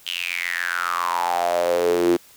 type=tone with high-pass filter sweep; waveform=sawtooth; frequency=87.31 Hz; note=F2; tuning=in tune; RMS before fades=-22 dBFS; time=0.06-2.17 s; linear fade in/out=10 ms; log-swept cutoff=3100 to 320 Hz; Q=8.2; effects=white hiss -50 dBFS RMS until 2.36 s